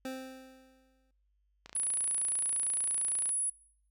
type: tone with exponential decay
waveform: 25% pulse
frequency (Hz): 261.6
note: C4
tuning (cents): 0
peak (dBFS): -32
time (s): 0.05-1.11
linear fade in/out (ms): 2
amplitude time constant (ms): 230
type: click train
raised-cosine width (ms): 0.2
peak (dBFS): -29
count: 48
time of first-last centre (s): 1.66-3.292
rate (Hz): 28.8
type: tone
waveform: sine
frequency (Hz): 10230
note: D#9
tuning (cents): +47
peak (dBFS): -29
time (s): 1.75-3.5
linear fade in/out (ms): 5
effects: noise-tail reverb RT60 0.6 s tail -21 dB re dry + added 50 Hz sine -70 dBFS peak until 3.9 s